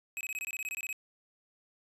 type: tone bursts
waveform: square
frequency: 2545 Hz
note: D#7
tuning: 39 cents sharp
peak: -35 dBFS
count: 13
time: 0.17-0.928 s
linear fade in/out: 0 ms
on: 38 ms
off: 22 ms
effects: resampled to 32000 Hz